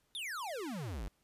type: exponential sweep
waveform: square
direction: down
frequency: 3770 to 41.2 Hz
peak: -39 dBFS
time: 0.15-1.08 s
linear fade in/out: 0 ms
effects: pink hiss -75 dBFS RMS until 1.23 s + resampled to 32000 Hz